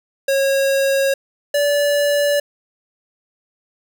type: tone pair in turn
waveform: square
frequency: 546 / 578.2 Hz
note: C#5 / D5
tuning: -26 / -27 cents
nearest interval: minor second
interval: 99 cents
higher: second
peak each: -15 / -15 dBFS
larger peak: neither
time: 0.28-1.14 / 1.54-2.4 s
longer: neither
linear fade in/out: 5 ms
effects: none